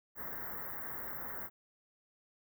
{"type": "band-stop noise", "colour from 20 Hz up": "white", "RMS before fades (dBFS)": -42, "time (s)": [0.15, 1.5], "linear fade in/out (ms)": 50, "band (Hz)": [2000, 14000], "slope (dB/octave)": 96, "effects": []}